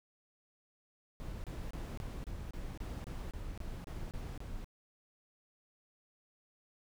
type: noise bursts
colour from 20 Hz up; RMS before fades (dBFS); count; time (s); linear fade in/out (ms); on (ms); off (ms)
brown; -42; 13; 1.2-4.644; 0; 240; 27
effects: none